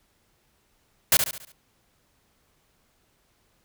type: noise with echo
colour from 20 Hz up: white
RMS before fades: -17 dBFS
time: 1.12-1.17 s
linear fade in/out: 2 ms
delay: 70 ms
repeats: 5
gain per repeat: -7 dB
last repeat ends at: 1.52 s
effects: pink hiss -67 dBFS RMS until 3.64 s